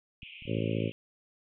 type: band-pass noise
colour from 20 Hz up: white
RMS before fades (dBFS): -48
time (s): 0.22-0.92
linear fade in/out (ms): 0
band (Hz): 2300 to 3100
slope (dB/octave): 96
type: clicks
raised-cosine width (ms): 5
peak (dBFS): -35 / -39 / -36 / -36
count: 4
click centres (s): 0.231 / 0.423 / 0.455 / 0.581
type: harmonic tone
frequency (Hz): 55.2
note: A1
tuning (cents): +6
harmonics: 2 / 3 / 4 / 5 / 6 / 7 / 8 / 9 / 10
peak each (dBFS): -33 / -35 / -36 / -37 / -38 / -38 / -39 / -40 / -40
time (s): 0.46-0.92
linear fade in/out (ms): 50
effects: none